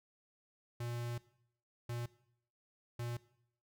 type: tone bursts at uneven times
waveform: square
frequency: 119.4 Hz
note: A#2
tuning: 42 cents sharp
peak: -39 dBFS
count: 3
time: 0.8-1.18 / 1.89-2.06 / 2.99-3.17 s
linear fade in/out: 5 ms
effects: noise-tail reverb RT60 0.7 s tail -19 dB re dry